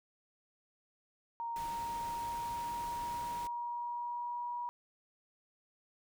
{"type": "tone with pitch glide", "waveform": "sine", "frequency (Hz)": [932.3, 963], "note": ["A#5", "B5"], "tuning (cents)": [0, -44], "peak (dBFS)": -36, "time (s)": [1.4, 4.69], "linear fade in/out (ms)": 0, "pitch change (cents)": 56, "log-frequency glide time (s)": [1.66, 4.49]}
{"type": "noise", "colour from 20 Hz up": "pink", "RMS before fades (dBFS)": -49, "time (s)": [1.56, 3.47], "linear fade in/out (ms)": 0}
{"effects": []}